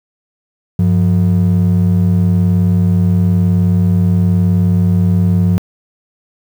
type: ring-modulated tone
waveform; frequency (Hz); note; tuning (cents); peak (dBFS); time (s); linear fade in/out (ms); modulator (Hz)
triangle; 137.1; C#3; -19; -3; 0.79-5.58; 0; 39.5
effects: tanh soft clip ceiling 0 dBFS + 7-bit